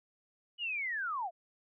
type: linear sweep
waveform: sine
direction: down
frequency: 2962 to 635 Hz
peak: -33 dBFS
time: 0.58-1.31 s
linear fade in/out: 50 ms
effects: none